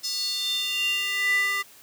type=tone with high-pass filter sweep; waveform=square; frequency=397.7 Hz; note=G4; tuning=25 cents sharp; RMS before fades=-26 dBFS; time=0.03-1.63 s; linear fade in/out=20 ms; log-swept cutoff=5100 to 1600 Hz; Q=6.7; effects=white hiss -51 dBFS RMS until 1.82 s + high-pass 80 Hz 12 dB/octave